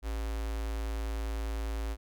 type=tone with notch filter; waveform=square; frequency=55 Hz; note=A1; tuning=in tune; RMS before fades=-34 dBFS; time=0.02-1.97 s; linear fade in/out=50 ms; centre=160 Hz; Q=1.7; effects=none